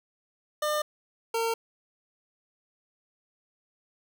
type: tone pair in turn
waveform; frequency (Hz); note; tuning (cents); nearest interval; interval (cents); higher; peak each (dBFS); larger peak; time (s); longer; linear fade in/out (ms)
25% pulse; 602 / 456.5; D5 / A#4; +43 / -36; perfect fourth; 479; first; -22; neither; 0.62-0.82 / 1.34-1.54; neither; 5
effects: none